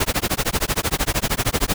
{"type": "noise with tremolo", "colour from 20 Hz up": "pink", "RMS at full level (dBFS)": -18, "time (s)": [0, 1.74], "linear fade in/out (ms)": 5, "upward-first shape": "sine", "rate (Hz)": 13, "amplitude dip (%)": 100, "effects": []}